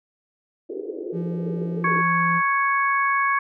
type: band-pass noise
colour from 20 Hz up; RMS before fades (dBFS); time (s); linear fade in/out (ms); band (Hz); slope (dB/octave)
white; -32; 0.69-2.02; 10; 330 to 450; 48
type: tone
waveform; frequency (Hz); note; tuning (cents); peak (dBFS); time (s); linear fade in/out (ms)
triangle; 171.2; F3; -34; -23; 1.12-2.42; 50
type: harmonic tone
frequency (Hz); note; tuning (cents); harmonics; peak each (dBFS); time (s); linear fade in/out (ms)
554.4; C#5; 0; 2 / 3 / 4; -20 / -24 / -26; 1.84-3.39; 5
effects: none